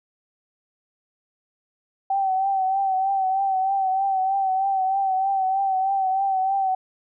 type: tone with vibrato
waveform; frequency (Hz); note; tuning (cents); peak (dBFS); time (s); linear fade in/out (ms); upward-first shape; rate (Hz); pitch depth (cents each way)
sine; 770; G5; -31; -19; 2.1-6.75; 5; triangle; 3.2; 49
effects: none